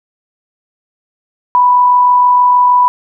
sine tone with amplitude modulation, 987.8 Hz, B5, in tune, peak -4 dBFS, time 1.55-2.88 s, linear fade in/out 0 ms, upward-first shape sine, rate 46.4 Hz, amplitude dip 25%, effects none

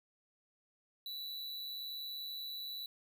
square tone with amplitude modulation, 3951 Hz, B7, in tune, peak -40 dBFS, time 1.06-2.86 s, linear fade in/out 2 ms, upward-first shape sine, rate 141 Hz, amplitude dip 35%, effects none

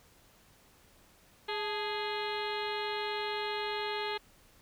harmonic tone with a mistuned harmonic, 415.3 Hz, G#4, in tune, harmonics 1 / 2 / 3 / 4 / 5 / 6 / 7 / 8 / 9 / 10, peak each -37 / -38 / -44 / -43 / -43 / -46 / -46 / -44 / -47 / -45 dBFS, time 1.48-4.18 s, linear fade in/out 10 ms, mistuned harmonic 2, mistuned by +75 cents, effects pink hiss -62 dBFS RMS until 4.61 s

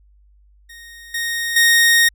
sawtooth tone with level steps, 1860 Hz, A#6, 4 cents flat, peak -34 / -17 / -7 dBFS, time 0.69-2.09 s, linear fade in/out 10 ms, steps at 1.14 / 1.56 s, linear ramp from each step 5 ms, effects added 50 Hz sine -49 dBFS peak until 2.14 s

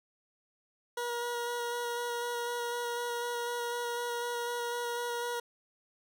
20% pulse tone with vibrato, 478.3 Hz, A#4, 44 cents sharp, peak -28 dBFS, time 0.97-5.4 s, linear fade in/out 5 ms, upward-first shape square, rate 4 Hz, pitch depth 10 cents each way, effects none

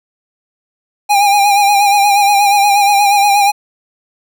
square tone with vibrato, 810 Hz, G#5, 43 cents flat, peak -8 dBFS, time 1.09-3.52 s, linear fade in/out 20 ms, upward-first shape sine, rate 8.4 Hz, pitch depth 44 cents each way, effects none

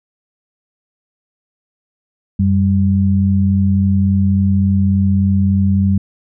sine tone pair together, 92.5 / 196 Hz, F#2 / G3, 0 / 0 cents, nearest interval octave + minor second, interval 1300 cents, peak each -13 dBFS, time 2.39-5.98 s, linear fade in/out 5 ms, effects none

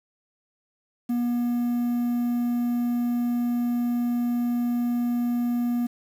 triangle tone with quantisation, 240.6 Hz, B3, 45 cents flat, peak -20 dBFS, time 1.09-5.87 s, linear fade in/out 10 ms, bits 8, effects none

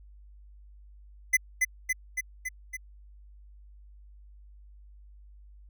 square tone with echo, 2024 Hz, B6, 42 cents sharp, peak -19 dBFS, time 1.33-1.37 s, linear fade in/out 10 ms, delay 280 ms, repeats 5, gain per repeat -3 dB, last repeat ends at 2.77 s, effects added 50 Hz sine -49 dBFS peak until 5.69 s

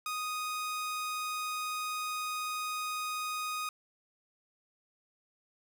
sawtooth tone, 1244.5 Hz, D#6, in tune, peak -30 dBFS, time 0.06-3.69 s, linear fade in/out 2 ms, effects none

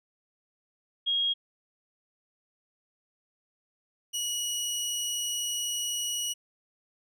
sine / 20% pulse tone pair in turn, 3273 / 2916 Hz, G#7 / F#7, -26 / -26 cents, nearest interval major second, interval 200 cents, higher first, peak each -24 dBFS, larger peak neither, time 1.06-1.34 / 4.13-6.34 s, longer second, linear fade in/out 20 ms, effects none

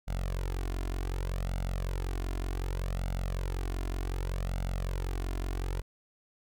sawtooth tone with flanger, 45.33 Hz, F#1, 35 cents flat, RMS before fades -33 dBFS, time 0.07-5.82 s, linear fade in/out 20 ms, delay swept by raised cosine 1.4 to 2.9 ms, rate 0.66 Hz, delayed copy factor +0.75, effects none

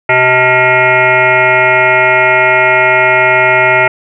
sine tone with frequency modulation, 1396.9 Hz, F6, in tune, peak -5 dBFS, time 0.09-3.88 s, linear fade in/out 5 ms, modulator 254 Hz, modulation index 3.9, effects none

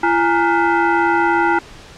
sine tone with frequency modulation, 243.7 Hz, B3, 23 cents flat, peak -12 dBFS, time 0.03-1.59 s, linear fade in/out 5 ms, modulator 584 Hz, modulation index 2.4, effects pink hiss -39 dBFS RMS until 1.97 s + low-pass 6000 Hz 12 dB/octave

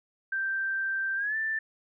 sine tone with pitch glide, 1568 to 1770.2 Hz, G6 to A6, 0 to +10 cents, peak -27 dBFS, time 0.32-1.59 s, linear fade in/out 5 ms, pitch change +210 cents, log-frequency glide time 1.16-1.36 s, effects none

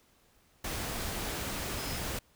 sine tone in noise, 5100 Hz, D#8, 42 cents sharp, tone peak -44 dBFS, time 1.78-1.98 s, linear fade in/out 5 ms, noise pink, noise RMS -36 dBFS, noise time 0.64-2.19 s, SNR -11 dB, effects pink hiss -66 dBFS RMS until 2.35 s

